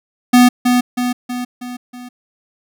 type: tone with echo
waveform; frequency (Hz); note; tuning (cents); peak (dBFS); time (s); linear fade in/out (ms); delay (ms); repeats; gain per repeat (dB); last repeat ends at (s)
square; 246.9; B3; 0; -6; 0.33-0.49; 10; 320; 5; -5; 2.09
effects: none